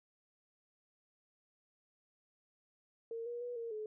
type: tone with pitch steps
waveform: sine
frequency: 458.5 / 477.5 / 486.5 / 462.7 / 429 Hz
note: A#4 / A#4 / B4 / A#4 / A4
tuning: -29 / +42 / -26 / -13 / -44 cents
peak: -39 dBFS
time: 3.11-3.86 s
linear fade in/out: 2 ms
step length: 150 ms
effects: none